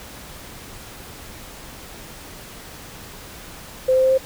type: tone with pitch steps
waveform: sine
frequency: 517 / 520.3 / 523.6 / 526.9 Hz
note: C5 / C5 / C5 / C5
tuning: -21 / -10 / +1 / +12 cents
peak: -13 dBFS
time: 3.88-4.18 s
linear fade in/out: 10 ms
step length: 75 ms
effects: pink hiss -39 dBFS RMS until 4.25 s